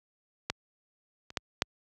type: clicks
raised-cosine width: 0.2 ms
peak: -11 / -27 / -11 / -6 dBFS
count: 4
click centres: 0.5 / 1.304 / 1.372 / 1.621 s
effects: high-pass 60 Hz 12 dB/octave